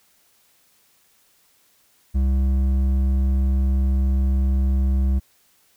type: tone with hard clipping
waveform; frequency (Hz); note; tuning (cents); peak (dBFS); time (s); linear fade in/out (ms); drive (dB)
sine; 66.3; C2; +23; -18; 2.14-5.2; 20; 7
effects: white hiss -60 dBFS RMS until 5.76 s